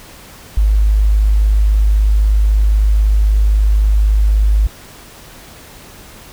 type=tone; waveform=sine; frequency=51.91 Hz; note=G#1; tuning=in tune; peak=-8 dBFS; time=0.57-4.67 s; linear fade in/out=5 ms; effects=pink hiss -38 dBFS RMS until 6.32 s